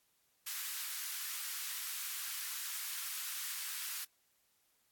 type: high-pass noise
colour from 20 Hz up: white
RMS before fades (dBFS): -41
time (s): 0.46-4.05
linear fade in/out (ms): 10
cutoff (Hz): 1200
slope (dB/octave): 24
effects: white hiss -75 dBFS RMS until 4.91 s + AAC 64 kbps